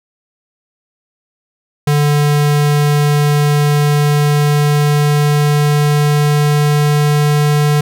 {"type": "tone with pitch glide", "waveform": "square", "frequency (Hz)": [146.83, 147.85], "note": ["D3", "D3"], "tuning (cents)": [0, 12], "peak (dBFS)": -10, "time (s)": [1.87, 7.81], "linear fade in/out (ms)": 5, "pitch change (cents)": 12, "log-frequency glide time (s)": [3.74, 7.53], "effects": []}